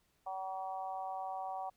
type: harmonic tone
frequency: 189.9 Hz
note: F#3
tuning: 45 cents sharp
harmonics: 3 / 4 / 5 / 6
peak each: -49 / -39 / -46 / -49 dBFS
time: 0.26-1.7 s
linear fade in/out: 10 ms
effects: pink hiss -75 dBFS RMS until 1.76 s